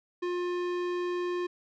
sine tone with tanh clipping, 354.9 Hz, F4, 28 cents sharp, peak -31 dBFS, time 0.22-1.47 s, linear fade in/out 10 ms, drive 18 dB, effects none

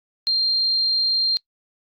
sine tone, 4186 Hz, C8, in tune, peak -17 dBFS, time 0.27-1.37 s, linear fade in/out 0 ms, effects noise-tail reverb RT60 0.1 s tail -23 dB re dry + Opus 48 kbps

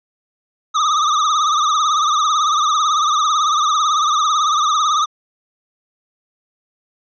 square tone with vibrato, 1222 Hz, D#6, 32 cents flat, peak -14 dBFS, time 0.74-5.06 s, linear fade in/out 20 ms, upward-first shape triangle, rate 18 Hz, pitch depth 110 cents each way, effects resampled to 16000 Hz

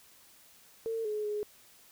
sine tone with pitch steps, 451.9 / 423.8 / 418.7 Hz, A4 / G#4 / G#4, +46 / +35 / +14 cents, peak -31 dBFS, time 0.86-1.43 s, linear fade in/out 0 ms, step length 190 ms, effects white hiss -59 dBFS RMS until 1.91 s

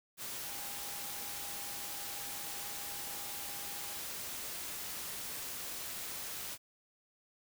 sine tone in noise, 810 Hz, G#5, 43 cents flat, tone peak -53 dBFS, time 0.42-4.01 s, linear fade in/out 50 ms, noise white, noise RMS -42 dBFS, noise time 0.17-6.58 s, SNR -14 dB, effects none

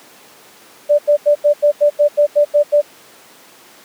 sine tone bursts, 587.3 Hz, D5, in tune, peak -7 dBFS, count 11, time 0.89-2.817 s, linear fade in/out 20 ms, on 97 ms, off 86 ms, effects pink hiss -43 dBFS RMS until 3.84 s + high-pass 300 Hz 12 dB/octave

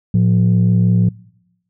sine tone pair together, 111.94 / 177.7 Hz, A2 / F3, +30 / +30 cents, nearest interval minor sixth, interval 800 cents, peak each -11 dBFS, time 0.14-1.09 s, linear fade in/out 5 ms, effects noise-tail reverb RT60 0.9 s tail -25 dB re dry + tanh soft clip ceiling -6 dBFS

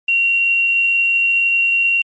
sine tone with quantisation, 2749 Hz, F7, 28 cents flat, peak -12 dBFS, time 0.08-2.02 s, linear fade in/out 5 ms, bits 7, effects MP3 32 kbps

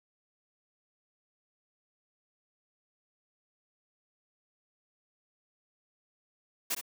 white noise with echo, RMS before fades -31 dBFS, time 6.7-6.75 s, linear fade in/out 10 ms, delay 63 ms, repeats 1, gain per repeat -8 dB, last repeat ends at 6.813 s, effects high-pass 200 Hz 12 dB/octave

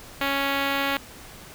5% pulse tone with notch filter, 277.2 Hz, C#4, in tune, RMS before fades -25 dBFS, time 0.21-0.97 s, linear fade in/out 2 ms, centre 8200 Hz, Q 0.72, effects pink hiss -44 dBFS RMS until 1.54 s

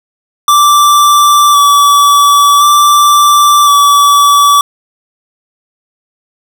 square tone with vibrato, 1160 Hz, D6, 22 cents flat, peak -4 dBFS, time 0.48-4.61 s, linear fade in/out 2 ms, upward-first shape square, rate 0.47 Hz, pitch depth 17 cents each way, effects none

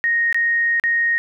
sine tone with dropouts, 1864.7 Hz, A#6, in tune, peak -15 dBFS, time 0.04-1.18 s, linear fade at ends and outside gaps 0 ms, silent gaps 0.327-0.345 / 0.798-0.838 s, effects none

